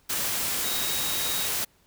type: tone in noise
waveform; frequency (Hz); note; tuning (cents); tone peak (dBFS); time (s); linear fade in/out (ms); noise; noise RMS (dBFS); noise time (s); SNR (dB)
sine; 3789; A#7; +27; -33; 0.64-1.47; 10; white; -28; 0.09-1.65; -8
effects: pink hiss -63 dBFS RMS until 1.86 s